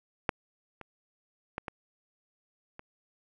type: clicks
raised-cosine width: 0.5 ms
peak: -10 / -28 / -18 / -21 / -28 dBFS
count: 5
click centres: 0.292 / 0.813 / 1.581 / 1.682 / 2.794 s
effects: none